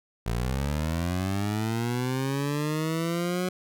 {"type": "linear sweep", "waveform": "20% pulse", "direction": "up", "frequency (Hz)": [55, 184], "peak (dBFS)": -21, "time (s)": [0.26, 3.49], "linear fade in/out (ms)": 5, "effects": []}